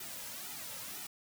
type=noise with flanger; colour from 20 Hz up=white; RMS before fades=-44 dBFS; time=0-1.07 s; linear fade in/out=5 ms; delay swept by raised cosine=1.8 to 2.78 ms; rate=2 Hz; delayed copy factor=-0.75; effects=none